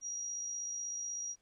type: tone with amplitude modulation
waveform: sine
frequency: 5740 Hz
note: F8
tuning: 47 cents sharp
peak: -35 dBFS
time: 0.01-1.36 s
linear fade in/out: 50 ms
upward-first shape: sine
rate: 56.2 Hz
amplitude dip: 35%
effects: pink hiss -75 dBFS RMS until 1.41 s + low-pass 9000 Hz 12 dB/octave